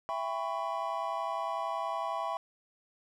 triangle chord, C# half-diminished seventh, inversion first, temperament just, 665.2 / 798.3 / 997.9 / 1108.7 Hz, E5 / G5 / B5 / C#6, +16 / +31 / +18 / 0 cents, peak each -35 / -36 / -35 / -36 dBFS, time 0.09-2.37 s, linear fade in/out 0 ms, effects none

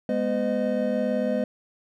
triangle tone cluster, 207.7 / 245.7 / 510 / 617 Hz, G#3 / B3 / C5 / D#5, 0 / -9 / -44 / -15 cents, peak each -26 dBFS, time 0.09-1.44 s, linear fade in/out 2 ms, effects none

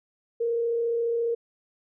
sine tone with frequency modulation, 466.2 Hz, A#4, in tune, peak -23 dBFS, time 0.4-1.35 s, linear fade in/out 10 ms, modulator 34.5 Hz, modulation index 0.24, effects none

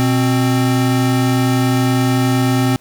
square tone pair together, 123.47 / 261.6 Hz, B2 / C4, 0 / 0 cents, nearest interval octave + minor second, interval 1300 cents, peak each -16 dBFS, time 0-2.76 s, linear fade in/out 0 ms, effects pink hiss -51 dBFS RMS until 2.8 s

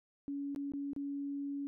sine tone with dropouts, 281.8 Hz, C#4, 29 cents sharp, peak -36 dBFS, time 0.28-1.67 s, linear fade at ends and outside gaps 0 ms, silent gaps 0.548-0.561 / 0.72-0.736 / 0.933-0.963 s, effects none

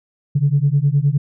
sine beating tone pair, 138 / 147.7 Hz, C#3 / D3, -7 / +10 cents, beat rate 9.7 Hz, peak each -15 dBFS, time 0.35-1.18 s, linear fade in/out 10 ms, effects tanh soft clip ceiling -6 dBFS

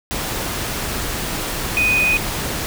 sine tone in noise, 2489 Hz, D#7, in tune, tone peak -14 dBFS, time 1.77-2.17 s, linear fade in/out 0 ms, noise pink, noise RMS -24 dBFS, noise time 0.11-2.66 s, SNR +7 dB, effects none

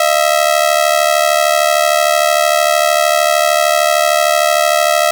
sawtooth ring-modulated tone, 650 Hz, E5, 24 cents flat, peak -3 dBFS, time 0-5.11 s, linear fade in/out 0 ms, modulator 36.6 Hz, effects none

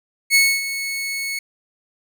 sawtooth tone with ADSR envelope, 2202 Hz, C#7, 12 cents flat, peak -7 dBFS, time 0.3-1.39 s, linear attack 49 ms, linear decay 260 ms, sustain -13 dB, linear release 4 ms, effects none

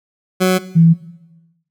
20% pulse / sine tone pair in turn, 185.2 / 165.44 Hz, F#3 / E3, +2 / +7 cents, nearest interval major second, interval 195 cents, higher first, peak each -6 dBFS, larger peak neither, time 0.4-0.59 / 0.75-0.94 s, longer neither, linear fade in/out 20 ms, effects noise-tail reverb RT60 1.0 s tail -17 dB re dry

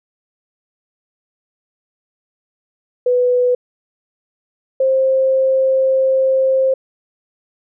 sine tone pair in turn, 495.5 / 528.5 Hz, B4 / C5, +6 / +17 cents, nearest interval minor second, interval 111 cents, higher second, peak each -11 dBFS, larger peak neither, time 3.06-3.55 / 4.8-6.74 s, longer second, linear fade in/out 5 ms, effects none

